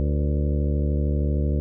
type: harmonic tone with a mistuned harmonic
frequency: 73 Hz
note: D2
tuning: 10 cents flat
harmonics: 1 / 2 / 3 / 4 / 5 / 6 / 7 / 8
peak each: -21 / -27 / -31 / -33 / -35 / -37 / -38 / -39 dBFS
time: 0-1.6 s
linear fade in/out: 0 ms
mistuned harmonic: 6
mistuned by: +84 cents
effects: none